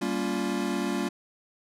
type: chord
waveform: square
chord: G half-diminished seventh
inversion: none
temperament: equal with one note detuned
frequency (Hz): 196 / 233.1 / 282.2 / 349.2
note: G3 / Bb3 / Db4 / F4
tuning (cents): 0 / 0 / +31 / 0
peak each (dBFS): -33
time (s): 0.01-1.09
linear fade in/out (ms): 10
effects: low-pass 11000 Hz 12 dB/octave